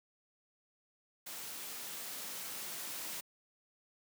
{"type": "noise with level ramp", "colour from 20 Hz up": "white", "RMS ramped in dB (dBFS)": [-45, -42], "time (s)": [1.26, 3.21], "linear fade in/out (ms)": 10, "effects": ["high-pass 150 Hz 12 dB/octave"]}